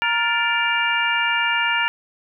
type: harmonic tone with a mistuned harmonic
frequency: 467.9 Hz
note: A#4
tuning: 6 cents sharp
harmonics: 2 / 3 / 4 / 5 / 6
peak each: -24 / -24 / -24 / -24 / -24 dBFS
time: 0.02-1.88 s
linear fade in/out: 0 ms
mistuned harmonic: 4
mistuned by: -110 cents
effects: none